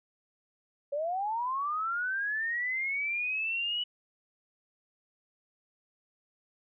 sine linear sweep, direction up, 552 to 2960 Hz, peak -29 dBFS, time 0.92-3.84 s, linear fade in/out 10 ms, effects none

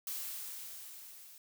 blue noise with level ramp, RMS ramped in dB -39 to -55 dBFS, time 0.07-1.38 s, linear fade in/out 2 ms, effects none

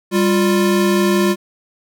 square tone pair together, 197.9 / 351.1 Hz, G3 / F4, +17 / +9 cents, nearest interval minor seventh, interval 992 cents, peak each -16 dBFS, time 0.11-1.36 s, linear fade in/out 50 ms, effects none

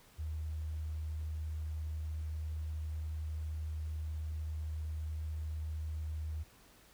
sine tone, 77.78 Hz, D#2, in tune, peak -36 dBFS, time 0.18-6.44 s, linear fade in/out 20 ms, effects pink hiss -62 dBFS RMS until 6.93 s

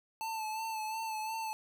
square tone with vibrato, 880 Hz, A5, in tune, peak -36 dBFS, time 0.21-1.53 s, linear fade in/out 0 ms, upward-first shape sine, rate 2.8 Hz, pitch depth 36 cents each way, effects none

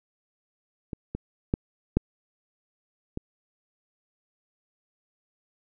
clicks, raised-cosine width 3 ms, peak -20 / -18 / -10 / -7 / -18 dBFS, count 5, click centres 0.932 / 1.15 / 1.539 / 1.97 / 3.174 s, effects none

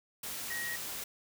sine tone in noise, 1892 Hz, A#6, 25 cents sharp, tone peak -36 dBFS, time 0.5-0.76 s, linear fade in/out 5 ms, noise white, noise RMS -40 dBFS, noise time 0.23-1.04 s, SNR +1 dB, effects none

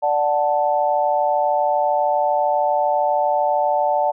sine chord, D major, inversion none, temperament equal, 587.3 / 740 / 880 Hz, D5 / F#5 / A5, 0 / 0 / 0 cents, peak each -20 dBFS, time 0.02-4.12 s, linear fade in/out 20 ms, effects none

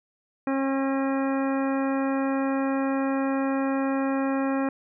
harmonic tone, 270.6 Hz, C#4, 42 cents flat, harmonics 1 / 2 / 3 / 4 / 5 / 6 / 7 / 9, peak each -24 / -30 / -34 / -36 / -38 / -40 / -41 / -43 dBFS, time 0.47-4.69 s, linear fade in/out 2 ms, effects none

